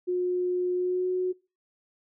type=tone with pitch glide; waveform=sine; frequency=360.4 to 366.7 Hz; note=F#4 to F#4; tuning=-45 to -15 cents; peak=-24 dBFS; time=0.07-1.33 s; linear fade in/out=20 ms; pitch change=+30 cents; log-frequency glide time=0.75-1.08 s; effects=noise-tail reverb RT60 0.3 s tail -23 dB re dry